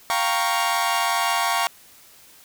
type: chord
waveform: sawtooth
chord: G half-diminished seventh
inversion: third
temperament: equal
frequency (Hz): 698.5 / 784 / 932.3 / 1108.7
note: F5 / G5 / Bb5 / Db6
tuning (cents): 0 / 0 / 0 / 0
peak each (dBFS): -22 / -24 / -21 / -21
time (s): 0.1-1.67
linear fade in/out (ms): 0
effects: white hiss -50 dBFS RMS until 2.44 s